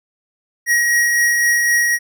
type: tone with tremolo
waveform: square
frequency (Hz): 1896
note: A#6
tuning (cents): +29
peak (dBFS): -12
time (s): 0.66-1.99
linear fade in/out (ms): 50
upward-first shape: triangle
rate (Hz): 3.9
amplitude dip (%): 30
effects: none